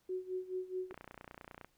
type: tone with tremolo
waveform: sine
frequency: 370 Hz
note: F#4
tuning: in tune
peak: -34 dBFS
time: 0.09-0.93 s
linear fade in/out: 5 ms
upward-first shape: sine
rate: 4.7 Hz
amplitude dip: 85%
type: click train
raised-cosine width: 0.5 ms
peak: -33 dBFS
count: 23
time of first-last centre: 0.91-1.646 s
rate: 29.9 Hz
effects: pink hiss -74 dBFS RMS until 1.77 s